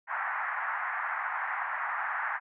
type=band-pass noise; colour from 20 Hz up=white; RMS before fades=-33 dBFS; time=0.07-2.4 s; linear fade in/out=50 ms; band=770 to 1900 Hz; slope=48 dB/octave; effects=none